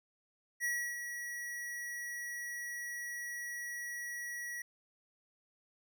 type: tone with ADSR envelope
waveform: square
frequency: 1925 Hz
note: B6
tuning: 45 cents flat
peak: -32 dBFS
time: 0.6-4.62 s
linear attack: 44 ms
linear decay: 310 ms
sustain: -8 dB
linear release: 4 ms
effects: none